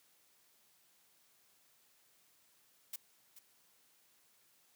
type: noise with echo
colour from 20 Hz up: blue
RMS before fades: -42 dBFS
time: 2.93-2.96 s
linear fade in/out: 5 ms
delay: 430 ms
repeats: 1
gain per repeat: -13 dB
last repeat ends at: 3.39 s
effects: white hiss -70 dBFS RMS until 4.75 s + high-pass 100 Hz 12 dB/octave